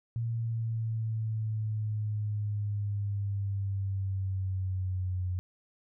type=exponential sweep; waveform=sine; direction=down; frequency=116.2 to 90.7 Hz; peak=-29 dBFS; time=0.16-5.39 s; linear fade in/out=0 ms; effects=none